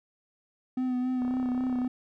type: tone with vibrato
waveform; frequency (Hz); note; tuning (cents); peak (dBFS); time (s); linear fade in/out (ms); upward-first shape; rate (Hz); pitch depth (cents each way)
triangle; 252.7; B3; +40; -24; 0.77-1.88; 5; sine; 3.7; 26
type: click train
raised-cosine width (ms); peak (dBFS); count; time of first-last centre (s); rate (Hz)
1; -28; 22; 1.22-1.847; 33.5
effects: none